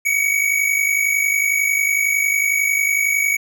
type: tone pair together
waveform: square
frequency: 2217 / 2268 Hz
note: C#7 / C#7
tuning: 0 / +39 cents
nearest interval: unison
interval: 39 cents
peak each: -21 / -18 dBFS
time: 0.05-3.37 s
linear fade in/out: 10 ms
effects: none